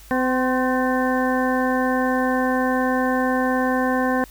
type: harmonic tone with a mistuned harmonic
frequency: 255.8 Hz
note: C4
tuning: 39 cents flat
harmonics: 1 / 2 / 3 / 4 / 6 / 7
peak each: -21 / -24 / -26 / -27 / -29 / -29 dBFS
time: 0.11-4.24 s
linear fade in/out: 0 ms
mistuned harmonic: 4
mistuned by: +45 cents
effects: added 50 Hz sine -44 dBFS peak until 4.3 s + white hiss -48 dBFS RMS until 4.3 s